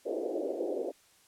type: band-pass noise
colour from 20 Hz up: pink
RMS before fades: -34 dBFS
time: 0.05-0.92 s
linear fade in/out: 20 ms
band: 310 to 620 Hz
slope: 48 dB/octave
effects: white hiss -63 dBFS RMS until 1.27 s + low-pass 11000 Hz 12 dB/octave